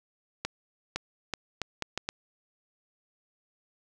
accelerating click train, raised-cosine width 0.2 ms, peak -13 dBFS, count 7, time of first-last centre 0.45-2.089 s, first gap 510 ms, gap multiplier 0.74, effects none

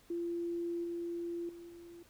sine tone with level steps, 342.5 Hz, F4, 34 cents flat, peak -34 / -36 / -47 / -49 dBFS, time 0.1-2.03 s, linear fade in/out 5 ms, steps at 0.84 / 1.49 / 1.69 s, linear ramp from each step 2 ms, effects pink hiss -64 dBFS RMS until 2.09 s

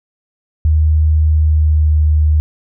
sine tone with pitch glide, 77.5 to 76.43 Hz, D#2 to D#2, -6 to -30 cents, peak -8 dBFS, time 0.65-2.4 s, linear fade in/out 0 ms, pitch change -24 cents, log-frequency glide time 1.3-2.03 s, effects none

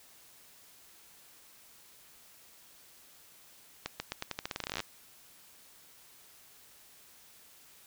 accelerating click train, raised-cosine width 0.2 ms, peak -17 dBFS, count 20, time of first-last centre 3.86-4.803 s, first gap 140 ms, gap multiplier 0.86, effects white hiss -58 dBFS RMS until 7.86 s

